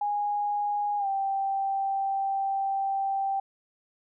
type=tone with pitch glide; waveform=sine; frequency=824 to 782.7 Hz; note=G#5 to G5; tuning=-14 to -3 cents; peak=-25 dBFS; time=0.01-3.4 s; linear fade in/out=5 ms; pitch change=-89 cents; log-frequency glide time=0.98-1.07 s; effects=none